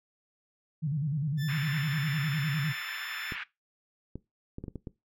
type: tone with vibrato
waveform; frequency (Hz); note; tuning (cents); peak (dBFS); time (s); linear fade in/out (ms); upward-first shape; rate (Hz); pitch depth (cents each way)
sine; 146.83; D3; 0; -27; 0.82-2.73; 20; square; 9.9; 120
type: tone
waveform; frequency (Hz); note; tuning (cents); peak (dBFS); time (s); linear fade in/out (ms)
20% pulse; 1760; A6; 0; -34; 1.37-3.36; 50
type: band-pass noise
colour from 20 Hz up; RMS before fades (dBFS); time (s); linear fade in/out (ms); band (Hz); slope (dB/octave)
pink; -39; 1.48-3.44; 10; 1500 to 2600; 24
type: clicks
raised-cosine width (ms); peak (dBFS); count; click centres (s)
3; -25; 7; 3.322 / 4.156 / 4.584 / 4.64 / 4.682 / 4.757 / 4.872
effects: noise-tail reverb RT60 0.2 s tail -19 dB re dry